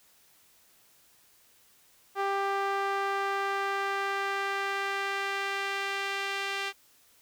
sawtooth tone with band-pass filter sweep, 394.8 Hz, G4, 12 cents sharp, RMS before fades -31 dBFS, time 2.15-6.73 s, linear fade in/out 50 ms, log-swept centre 1000 to 2600 Hz, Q 1.2, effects white hiss -62 dBFS RMS until 7.21 s

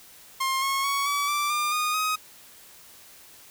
sawtooth tone with pitch steps, 1063 / 1089.1 / 1115.8 / 1143.3 / 1171.3 / 1200.1 / 1229.6 / 1259.8 Hz, C6 / C#6 / C#6 / D6 / D6 / D6 / D#6 / D#6, +27 / -31 / +11 / -47 / -5 / +37 / -21 / +21 cents, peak -20 dBFS, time 0.4-2.16 s, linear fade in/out 10 ms, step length 220 ms, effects white hiss -50 dBFS RMS until 3.5 s

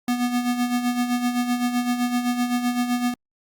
square tone with tremolo, 244.5 Hz, B3, 17 cents flat, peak -19 dBFS, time 0.08-3.14 s, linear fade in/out 2 ms, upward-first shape sine, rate 7.8 Hz, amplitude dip 60%, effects Opus 48 kbps

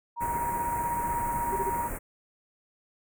sine tone with tremolo, 945 Hz, A#5, 23 cents sharp, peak -26 dBFS, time 0.16-1.9 s, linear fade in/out 50 ms, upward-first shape sine, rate 16 Hz, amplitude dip 35%
pink band-stop noise, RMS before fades -36 dBFS, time 0.2-1.99 s, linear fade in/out 20 ms, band 2200 to 7700 Hz, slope 48 dB/octave
sine tone bursts, 390 Hz, G4, 9 cents flat, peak -29 dBFS, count 3, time 1.52-1.701 s, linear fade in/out 10 ms, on 41 ms, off 29 ms
effects none

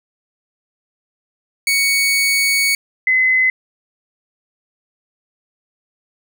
sawtooth / sine tone pair in turn, 2230 / 2036 Hz, C#7 / C7, +10 / -48 cents, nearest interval major second, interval 158 cents, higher first, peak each -10 / -11 dBFS, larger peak first, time 1.67-2.75 / 3.07-3.5 s, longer first, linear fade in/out 2 ms, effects none

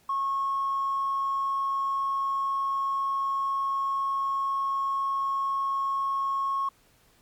triangle tone with tanh clipping, 1093 Hz, C#6, 25 cents flat, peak -24 dBFS, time 0.09-6.69 s, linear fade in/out 5 ms, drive 1 dB, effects pink hiss -62 dBFS RMS until 7.21 s + MP3 96 kbps

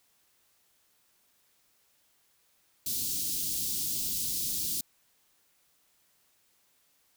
white band-stop noise, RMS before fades -32 dBFS, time 2.86-4.81 s, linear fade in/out 5 ms, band 310 to 3800 Hz, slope 24 dB/octave, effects white hiss -69 dBFS RMS until 7.16 s

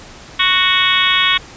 harmonic tone, 370 Hz, F#4, in tune, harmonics 3 / 4 / 5 / 6 / 7 / 8 / 9 / 10, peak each -19 / -22 / -20 / -18 / -22 / -22 / -16 / -20 dBFS, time 0.39-1.38 s, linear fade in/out 10 ms, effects pink hiss -37 dBFS RMS until 1.56 s + resampled to 16000 Hz

